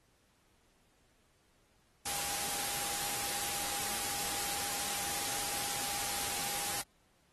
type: tone in noise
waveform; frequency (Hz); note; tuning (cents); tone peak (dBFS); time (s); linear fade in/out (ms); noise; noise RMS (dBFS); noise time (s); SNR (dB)
sine; 810; G#5; -43; -46; 2.05-6.82; 10; white; -36; 2.05-6.82; -13
effects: pink hiss -71 dBFS RMS until 7.32 s + AAC 32 kbps